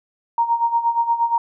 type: tone with tremolo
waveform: sine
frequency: 932.3 Hz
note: A#5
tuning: in tune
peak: -13 dBFS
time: 0.38-1.38 s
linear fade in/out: 2 ms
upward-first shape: sine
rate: 8.5 Hz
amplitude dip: 75%
effects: none